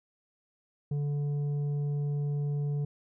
sine tone with tanh clipping, 145 Hz, D3, 22 cents flat, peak -29 dBFS, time 0.91-2.85 s, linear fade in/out 5 ms, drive 6 dB, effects none

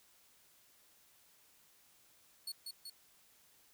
sawtooth tone with echo, 4390 Hz, C#8, 18 cents flat, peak -37 dBFS, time 2.47-2.52 s, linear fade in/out 5 ms, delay 190 ms, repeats 2, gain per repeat -3 dB, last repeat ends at 2.9 s, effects white hiss -67 dBFS RMS until 3.73 s

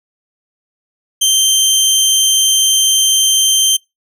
20% pulse tone, 3136 Hz, G7, in tune, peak -4 dBFS, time 1.21-3.77 s, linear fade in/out 10 ms, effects noise-tail reverb RT60 0.2 s tail -25 dB re dry

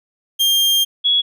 40% pulse / sine tone pair in turn, 3200 / 3356 Hz, G7 / G#7, +35 / +17 cents, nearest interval minor second, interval 82 cents, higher second, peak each -12 dBFS, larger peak neither, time 0.39-0.85 / 1.04-1.22 s, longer first, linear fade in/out 20 ms, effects none

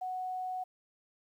sine tone, 740 Hz, F#5, in tune, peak -34 dBFS, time 0.01-0.64 s, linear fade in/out 10 ms, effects 11-bit

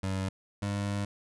25% pulse tone pair in turn, 95.5 / 101.11 Hz, G2 / G#2, -45 / -46 cents, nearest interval minor second, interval 99 cents, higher second, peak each -26 dBFS, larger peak neither, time 0.03-0.29 / 0.62-1.05 s, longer second, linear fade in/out 5 ms, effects resampled to 24000 Hz

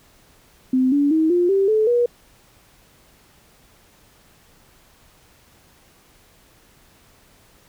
sine tone with pitch steps, 257.9 / 286.2 / 317.5 / 352.3 / 390.9 / 433.7 / 481.3 Hz, C4 / D4 / D#4 / F4 / G4 / A4 / B4, -25 / -45 / +35 / +15 / -5 / -25 / -45 cents, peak -14 dBFS, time 0.73-2.06 s, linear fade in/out 5 ms, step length 190 ms, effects pink hiss -54 dBFS RMS until 7.68 s

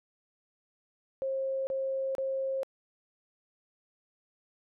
sine tone bursts, 535 Hz, C5, 38 cents sharp, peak -29 dBFS, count 3, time 1.22-2.632 s, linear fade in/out 0 ms, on 450 ms, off 31 ms, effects none

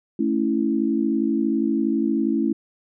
sine chord, A major, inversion none, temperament equal, 220 / 277.2 / 329.6 Hz, A3 / C#4 / E4, 0 / 0 / 0 cents, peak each -23 dBFS, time 0.19-2.53 s, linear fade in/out 5 ms, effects none

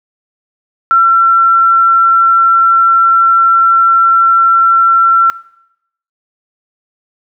sine tone, 1353 Hz, E6, 45 cents sharp, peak -4 dBFS, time 0.91-5.3 s, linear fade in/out 0 ms, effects noise-tail reverb RT60 0.8 s tail -21 dB re dry

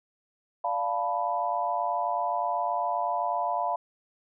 sine chord, B half-diminished seventh, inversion first, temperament equal, 587.3 / 698.5 / 880 / 987.8 Hz, D5 / F5 / A5 / B5, 0 / 0 / 0 / 0 cents, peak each -35 / -29 / -32 / -30 dBFS, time 0.64-3.76 s, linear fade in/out 5 ms, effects none

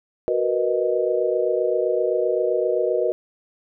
sine chord, B major seventh, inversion second, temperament equal, 370 / 466.2 / 493.9 / 622.3 Hz, F#4 / A#4 / B4 / D#5, 0 / 0 / 0 / 0 cents, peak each -24 dBFS, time 0.28-3.12 s, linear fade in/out 0 ms, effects none

